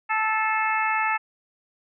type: harmonic tone with a mistuned harmonic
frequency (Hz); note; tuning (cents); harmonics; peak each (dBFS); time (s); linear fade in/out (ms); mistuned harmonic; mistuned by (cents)
437.8; A4; -9; 2 / 3 / 4 / 5 / 6; -25 / -27 / -28 / -29 / -30; 0.09-1.18; 20; 5; -24
effects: none